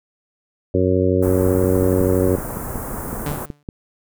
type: harmonic tone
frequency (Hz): 92.5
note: F#2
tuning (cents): 0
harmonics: 1 / 2 / 3 / 4 / 5 / 6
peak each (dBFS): -20 / -24 / -21 / -20 / -21 / -23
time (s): 0.74-2.36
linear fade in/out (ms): 5
type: band-stop noise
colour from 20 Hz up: pink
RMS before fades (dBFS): -28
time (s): 1.22-3.46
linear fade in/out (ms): 10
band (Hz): 1400 to 9100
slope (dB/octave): 24
type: click train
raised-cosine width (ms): 3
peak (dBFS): -15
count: 12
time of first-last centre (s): 1.64-3.688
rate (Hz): 5.37
type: tone with exponential decay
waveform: sawtooth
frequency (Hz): 145.9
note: D3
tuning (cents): -11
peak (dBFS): -17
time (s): 3.26-3.63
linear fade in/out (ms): 0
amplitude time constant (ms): 79
effects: none